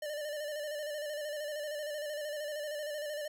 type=tone with vibrato; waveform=square; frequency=596 Hz; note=D5; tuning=25 cents sharp; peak=-37 dBFS; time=0.02-3.28 s; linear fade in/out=5 ms; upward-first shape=square; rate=13 Hz; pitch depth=39 cents each way; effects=none